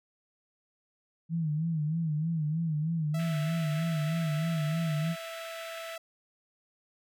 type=tone with vibrato; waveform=sine; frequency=158.3 Hz; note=D#3; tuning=30 cents sharp; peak=-27 dBFS; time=1.29-5.16 s; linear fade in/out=50 ms; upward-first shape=sine; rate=3.2 Hz; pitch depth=100 cents each way
type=tone; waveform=sawtooth; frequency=660 Hz; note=E5; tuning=2 cents sharp; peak=-35 dBFS; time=3.14-5.98 s; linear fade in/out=5 ms
type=band-pass noise; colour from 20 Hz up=pink; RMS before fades=-47 dBFS; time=3.19-5.96 s; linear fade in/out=2 ms; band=1400 to 3700 Hz; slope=48 dB/octave
effects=none